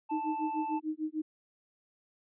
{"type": "tone", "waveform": "triangle", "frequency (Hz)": 880, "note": "A5", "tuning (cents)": 0, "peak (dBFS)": -31, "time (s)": [0.09, 0.8], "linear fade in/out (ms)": 20}
{"type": "tone with tremolo", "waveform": "sine", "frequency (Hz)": 311.1, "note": "D#4", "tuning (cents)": 0, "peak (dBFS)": -29, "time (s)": [0.11, 1.22], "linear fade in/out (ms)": 10, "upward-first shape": "sine", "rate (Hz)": 6.7, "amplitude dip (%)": 100}
{"effects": ["resampled to 8000 Hz"]}